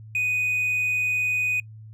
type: tone with hard clipping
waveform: sine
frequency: 2489 Hz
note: D#7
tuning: in tune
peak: -22 dBFS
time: 0.15-1.6 s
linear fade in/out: 2 ms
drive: 2 dB
effects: noise-tail reverb RT60 0.1 s tail -26 dB re dry + added 109 Hz sine -40 dBFS peak until 1.93 s